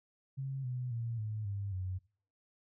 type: tone with pitch steps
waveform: sine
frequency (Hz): 135 / 125.23 / 116.17 / 107.77 / 99.97 / 92.74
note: C#3 / B2 / A#2 / A2 / G2 / F#2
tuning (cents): -45 / +24 / -6 / -35 / +34 / +5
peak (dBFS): -35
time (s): 0.37-1.99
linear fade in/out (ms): 20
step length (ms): 270
effects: noise-tail reverb RT60 0.4 s tail -19 dB re dry